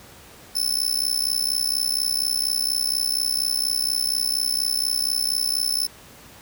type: tone with amplitude modulation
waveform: sawtooth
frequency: 5274 Hz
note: E8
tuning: in tune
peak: -14 dBFS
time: 0.55-5.87 s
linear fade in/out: 10 ms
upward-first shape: sine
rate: 64.2 Hz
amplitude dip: 100%
effects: pink hiss -46 dBFS RMS until 6.41 s + high-pass 60 Hz 12 dB/octave